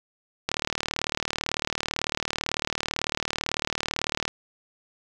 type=click train; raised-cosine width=0.2 ms; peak=-8 dBFS; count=145; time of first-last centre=0.49-4.279 s; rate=38 Hz; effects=none